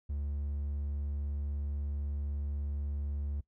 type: tone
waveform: triangle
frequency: 71.9 Hz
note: D2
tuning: 36 cents flat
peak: -31 dBFS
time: 0.09-3.41 s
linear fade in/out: 10 ms
effects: noise-tail reverb RT60 0.1 s tail -20 dB re dry